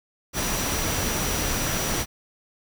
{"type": "tone in noise", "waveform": "sine", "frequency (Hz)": 5840, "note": "F#8", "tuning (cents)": -24, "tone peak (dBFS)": -33, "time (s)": [0.33, 2.06], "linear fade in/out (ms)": 50, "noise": "pink", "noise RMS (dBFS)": -26, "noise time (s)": [0.33, 2.06], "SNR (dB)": -10, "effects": []}